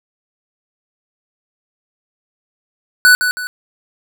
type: tone with echo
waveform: square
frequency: 1488 Hz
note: F#6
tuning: 9 cents sharp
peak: -6 dBFS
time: 3.05-3.15 s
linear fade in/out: 0 ms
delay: 160 ms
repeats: 2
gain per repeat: -8 dB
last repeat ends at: 3.47 s
effects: none